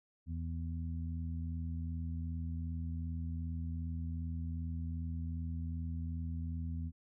harmonic tone, 82.6 Hz, E2, 4 cents sharp, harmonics 1 / 2 / 3, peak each -37 / -44 / -46 dBFS, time 0.26-6.92 s, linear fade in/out 50 ms, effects none

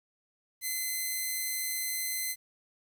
5% pulse tone, 2047 Hz, C7, 38 cents flat, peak -21 dBFS, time 0.61-2.36 s, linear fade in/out 50 ms, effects 10-bit

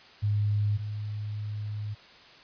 sine tone pair in turn, 103.83 / 105.16 Hz, G#2 / G#2, 0 / +22 cents, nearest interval unison, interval 22 cents, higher second, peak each -23 / -31 dBFS, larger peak first, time 0.22-0.78 / 0.78-1.95 s, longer second, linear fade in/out 20 ms, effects white hiss -52 dBFS RMS until 2.43 s + resampled to 11025 Hz

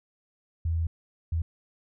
sine tone bursts at uneven times, 82.41 Hz, E2, in tune, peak -24 dBFS, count 2, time 0.65-0.87 / 1.32-1.42 s, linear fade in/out 5 ms, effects none

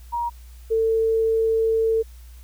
sine tone pair in turn, 947 / 447.9 Hz, A#5 / A4, +27 / +31 cents, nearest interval octave + minor second, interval 1296 cents, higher first, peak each -22 / -17 dBFS, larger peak second, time 0.12-0.3 / 0.7-2.03 s, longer second, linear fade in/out 20 ms, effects added 60 Hz sine -40 dBFS peak until 2.43 s + white hiss -55 dBFS RMS until 2.43 s

